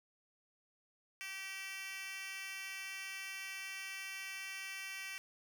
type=tone with high-pass filter; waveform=10% pulse; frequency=385.9 Hz; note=G4; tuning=27 cents flat; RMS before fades=-45 dBFS; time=1.21-5.18 s; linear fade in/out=0 ms; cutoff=2400 Hz; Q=2; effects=none